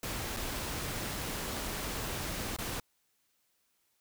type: noise with dropouts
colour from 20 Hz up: pink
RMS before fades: -37 dBFS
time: 0.03-2.8 s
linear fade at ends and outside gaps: 2 ms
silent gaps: 0.365-0.369 / 2.565-2.586 s
effects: white hiss -75 dBFS RMS until 4 s